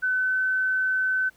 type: tone with pitch glide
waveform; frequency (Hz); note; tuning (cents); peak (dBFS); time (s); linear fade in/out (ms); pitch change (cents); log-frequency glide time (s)
sine; 1511 to 1520.6; F#6 to F#6; +36 to +47; -21; 0.02-1.3; 20; +11; 0.12-0.41
effects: pink hiss -60 dBFS RMS until 1.36 s